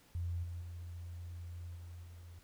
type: tone with level steps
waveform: sine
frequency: 86.4 Hz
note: F2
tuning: 18 cents flat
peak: -35 / -40 / -43 / -46 / -49 dBFS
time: 0.15-2.39 s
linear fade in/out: 0 ms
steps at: 0.43 / 0.61 / 1.75 / 2.03 s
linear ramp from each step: 10 ms
effects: pink hiss -65 dBFS RMS until 2.43 s